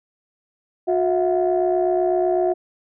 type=tone cluster; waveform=sine; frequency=362.4 / 657 / 725 Hz; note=F#4 / E5 / F#5; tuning=-36 / -6 / -35 cents; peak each=-18 / -21 / -24 dBFS; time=0.87-2.54 s; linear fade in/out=20 ms; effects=tanh soft clip ceiling -9 dBFS